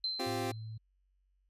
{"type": "tone with exponential decay", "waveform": "sine", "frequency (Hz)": 4095, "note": "C8", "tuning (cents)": -38, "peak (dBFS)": -30, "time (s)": [0.04, 0.78], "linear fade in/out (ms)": 2, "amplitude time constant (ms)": 160}
{"type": "chord", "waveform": "25% pulse", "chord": "C suspended fourth", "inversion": "none", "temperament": "equal", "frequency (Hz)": [261.6, 349.2, 392], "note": ["C4", "F4", "G4"], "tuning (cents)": [0, 0, 0], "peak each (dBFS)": -35, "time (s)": [0.19, 0.52], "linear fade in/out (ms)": 10}
{"type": "tone", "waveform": "sine", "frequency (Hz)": 110.4, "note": "A2", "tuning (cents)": 6, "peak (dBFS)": -40, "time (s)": [0.26, 0.78], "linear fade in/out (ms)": 10}
{"effects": ["added 47 Hz sine -70 dBFS peak until 1.49 s", "resampled to 32000 Hz"]}